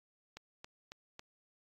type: click train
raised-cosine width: 0.2 ms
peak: -29 dBFS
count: 4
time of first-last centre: 0.37-1.194 s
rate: 3.64 Hz
effects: AAC 32 kbps